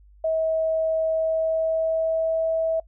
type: tone with pitch glide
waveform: sine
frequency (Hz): 642 to 649.1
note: E5 to E5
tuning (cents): -46 to -27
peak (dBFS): -20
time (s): 0.24-2.8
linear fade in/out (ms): 5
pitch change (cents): +19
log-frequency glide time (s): 1.1-2.48
effects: noise-tail reverb RT60 0.1 s tail -23 dB re dry + added 50 Hz sine -49 dBFS peak until 2.87 s